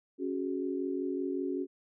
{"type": "chord", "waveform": "sine", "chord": "C# suspended fourth", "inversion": "none", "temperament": "equal", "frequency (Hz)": [277.2, 370, 415.3], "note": ["C#4", "F#4", "G#4"], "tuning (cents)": [0, 0, 0], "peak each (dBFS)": [-34, -34, -40], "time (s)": [0.18, 1.67], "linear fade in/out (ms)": 50, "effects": []}